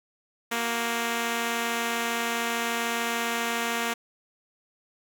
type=tone pair together; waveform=5% pulse; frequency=233.1 / 370 Hz; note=A#3 / F#4; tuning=0 / 0 cents; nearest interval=minor sixth; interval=800 cents; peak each=-15 / -25 dBFS; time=0.51-3.94 s; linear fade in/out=10 ms; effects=none